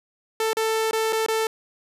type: tone with dropouts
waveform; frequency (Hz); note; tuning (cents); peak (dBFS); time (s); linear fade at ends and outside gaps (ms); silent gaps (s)
sawtooth; 443.1; A4; +12; -17; 0.4-1.47; 2; 0.532-0.569 / 0.911-0.931 / 1.125-1.129 / 1.263-1.284
effects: resampled to 32000 Hz + 9-bit